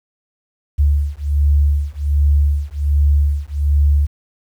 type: beating tone pair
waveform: sine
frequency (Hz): 71.7 / 73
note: D2 / D2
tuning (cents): -41 / -10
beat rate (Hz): 1.3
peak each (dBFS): -15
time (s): 0.78-4.07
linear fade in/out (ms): 20
effects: 8-bit